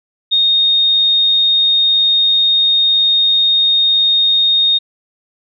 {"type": "tone", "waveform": "sine", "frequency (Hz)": 3701, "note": "A#7", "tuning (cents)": -13, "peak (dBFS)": -9, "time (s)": [0.31, 4.79], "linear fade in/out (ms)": 20, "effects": []}